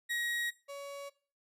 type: tone pair in turn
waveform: 35% pulse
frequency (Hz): 1896 / 562.5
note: A#6 / C#5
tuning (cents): +29 / +25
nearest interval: octave + major sixth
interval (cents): 2104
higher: first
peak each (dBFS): -31 / -40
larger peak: first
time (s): 0.09-0.51 / 0.68-1.1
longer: neither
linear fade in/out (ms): 20
effects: noise-tail reverb RT60 0.4 s tail -19 dB re dry + resampled to 32000 Hz